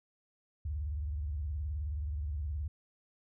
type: tone with vibrato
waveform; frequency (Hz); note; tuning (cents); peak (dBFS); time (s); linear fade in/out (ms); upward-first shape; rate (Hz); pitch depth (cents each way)
sine; 73.42; D2; 0; -33; 0.65-2.68; 5; sine; 19; 230
effects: none